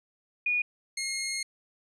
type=tone pair in turn; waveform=sine / 15% pulse; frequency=2452 / 2148 Hz; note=D#7 / C7; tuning=-26 / +45 cents; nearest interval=major second; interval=229 cents; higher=first; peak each=-24 dBFS; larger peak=neither; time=0.46-0.62 / 0.97-1.43 s; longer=second; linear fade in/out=5 ms; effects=resampled to 24000 Hz